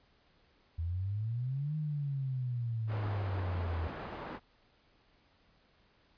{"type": "exponential two-way sweep", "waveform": "sine", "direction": "up then down", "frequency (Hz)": [80.4, 155.56, 80.4], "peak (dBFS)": -32, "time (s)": [0.78, 3.88], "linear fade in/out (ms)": 10, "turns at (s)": 1.76}
{"type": "low-pass noise", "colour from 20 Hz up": "white", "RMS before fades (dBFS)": -43, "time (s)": [2.87, 4.4], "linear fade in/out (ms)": 50, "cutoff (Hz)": 1000, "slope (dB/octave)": 12}
{"effects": ["pink hiss -68 dBFS RMS until 6.17 s", "resampled to 11025 Hz"]}